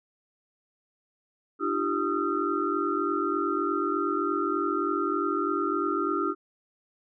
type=tone cluster; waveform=sine; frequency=299.9 / 343.2 / 391.6 / 1244 / 1352 Hz; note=D4 / F4 / G4 / D#6 / E6; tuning=+36 / -30 / -2 / -1 / +43 cents; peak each=-31 dBFS; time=1.59-6.35 s; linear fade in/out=50 ms; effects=none